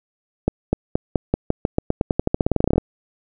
accelerating click train, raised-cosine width 2 ms, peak -3 dBFS, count 25, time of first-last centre 0.48-2.781 s, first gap 250 ms, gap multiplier 0.9, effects none

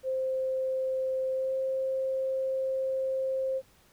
sine tone with pitch glide, 523.3 to 528.5 Hz, C5 to C5, 0 to +17 cents, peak -27 dBFS, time 0.03-3.62 s, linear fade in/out 50 ms, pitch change +17 cents, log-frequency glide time 1.34-1.54 s, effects pink hiss -62 dBFS RMS until 3.92 s

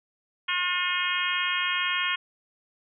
harmonic tone, 358.6 Hz, F4, 46 cents sharp, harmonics 3 / 4 / 5 / 6 / 7 / 8 / 9, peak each -32 / -32 / -32 / -32 / -32 / -32 / -32 dBFS, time 0.48-2.16 s, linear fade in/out 10 ms, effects none

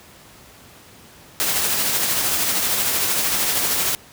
white noise with tremolo, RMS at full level -19 dBFS, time 1.4-3.95 s, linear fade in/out 0 ms, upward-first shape triangle, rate 13 Hz, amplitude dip 35%, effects pink hiss -46 dBFS RMS until 4.12 s + high-pass 60 Hz 12 dB/octave

